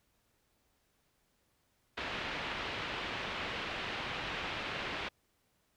white low-pass noise, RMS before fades -39 dBFS, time 1.97-5.09 s, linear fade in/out 10 ms, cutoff 3200 Hz, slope 24 dB/octave, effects pink hiss -75 dBFS RMS until 5.76 s

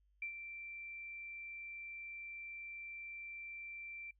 sine tone with ADSR envelope, 2349 Hz, D7, in tune, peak -38 dBFS, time 0.22-4.11 s, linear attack 3 ms, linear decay 94 ms, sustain -8 dB, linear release 5 ms, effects noise-tail reverb RT60 0.1 s tail -25 dB re dry + added 50 Hz sine -70 dBFS peak until 4.19 s

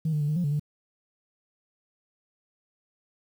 sine tone with pitch steps, 158.6 / 150.2 / 146.4 / 152.4 / 176.5 / 144.2 / 148.4 Hz, D#3 / D3 / D3 / D#3 / F3 / D3 / D3, +33 / +39 / -5 / -36 / +19 / -31 / +18 cents, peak -22 dBFS, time 0.05-0.596 s, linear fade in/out 5 ms, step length 78 ms, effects tanh soft clip ceiling -20 dBFS + 9-bit

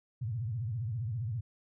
sine tone with vibrato, 114.1 Hz, A#2, 37 cents flat, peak -32 dBFS, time 0.21-1.41 s, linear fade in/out 10 ms, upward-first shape sine, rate 15 Hz, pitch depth 230 cents each way, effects none

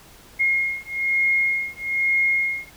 sine beating tone pair, 2146 / 2147.1 Hz, C7 / C7, +43 / +44 cents, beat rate 1.1 Hz, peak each -22 dBFS, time 0.39-2.7 s, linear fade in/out 20 ms, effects pink hiss -48 dBFS RMS until 2.76 s

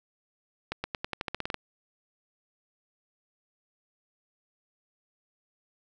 accelerating click train, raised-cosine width 0.3 ms, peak -15 dBFS, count 12, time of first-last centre 0.72-1.543 s, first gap 120 ms, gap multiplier 0.9, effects none

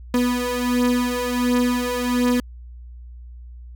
35% pulse beating tone pair, 245.3 / 246.7 Hz, B3 / B3, -12 / -2 cents, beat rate 1.4 Hz, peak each -21 / -19 dBFS, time 0.14-2.4 s, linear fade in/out 2 ms, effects added 60 Hz sine -36 dBFS peak until 3.75 s

